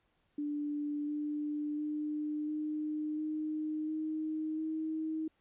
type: tone with pitch steps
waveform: sine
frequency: 293.7 / 297.3 / 300.9 / 304.6 / 308.3 / 312.1 / 315.9 Hz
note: D4 / D4 / D4 / D#4 / D#4 / D#4 / D#4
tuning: 0 / +21 / +42 / -37 / -16 / +5 / +26 cents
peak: -33 dBFS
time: 0.38-5.28 s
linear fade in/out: 5 ms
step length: 700 ms
effects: pink hiss -75 dBFS RMS until 5.4 s + resampled to 8000 Hz